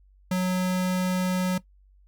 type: tone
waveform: square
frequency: 183.6 Hz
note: F#3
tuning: 13 cents flat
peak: -23 dBFS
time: 0.31-1.58 s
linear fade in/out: 5 ms
effects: noise-tail reverb RT60 0.1 s tail -17 dB re dry + added 48 Hz sine -54 dBFS peak until 2.07 s